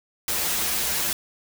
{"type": "noise with comb filter", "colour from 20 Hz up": "white", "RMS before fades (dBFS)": -25, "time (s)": [0.28, 1.13], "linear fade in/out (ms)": 2, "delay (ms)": 7.5, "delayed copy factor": -0.65, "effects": []}